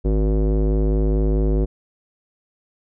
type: tone with low-pass filter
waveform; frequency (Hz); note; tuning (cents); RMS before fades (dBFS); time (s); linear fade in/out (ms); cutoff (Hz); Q
square; 52.3; G#1; +13; -18; 0.04-1.66; 20; 420; 2.6
effects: none